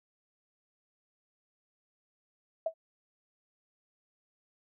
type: tone with exponential decay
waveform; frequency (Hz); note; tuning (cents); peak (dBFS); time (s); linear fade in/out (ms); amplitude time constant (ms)
sine; 650; E5; -24; -24; 2.66-2.74; 5; 16
effects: none